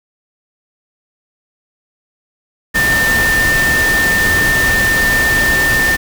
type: tone in noise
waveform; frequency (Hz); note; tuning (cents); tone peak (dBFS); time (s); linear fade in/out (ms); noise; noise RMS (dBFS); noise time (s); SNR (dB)
sine; 1798; A6; +37; -11; 2.74-5.97; 20; pink; -18; 2.74-5.97; +4
effects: none